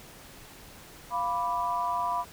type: chord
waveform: sine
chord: B diminished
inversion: second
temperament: equal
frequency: 698.5 / 987.8 / 1174.7 Hz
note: F5 / B5 / D6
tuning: 0 / 0 / 0 cents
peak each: -33 / -28 / -34 dBFS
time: 1.1-2.25 s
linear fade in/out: 50 ms
effects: pink hiss -49 dBFS RMS until 2.32 s